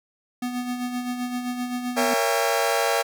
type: tone with tremolo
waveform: square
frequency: 246.9 Hz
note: B3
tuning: in tune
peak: -25 dBFS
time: 0.42-2.14 s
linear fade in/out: 5 ms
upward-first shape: sine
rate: 7.7 Hz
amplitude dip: 50%
type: chord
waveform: sawtooth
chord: A# diminished seventh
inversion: none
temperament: just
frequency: 466.2 / 559.4 / 671.3 / 805.5 Hz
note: A#4 / C#5 / E5 / G5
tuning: 0 / +16 / +31 / +47 cents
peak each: -22 dBFS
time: 1.96-3.03 s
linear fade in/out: 20 ms
effects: none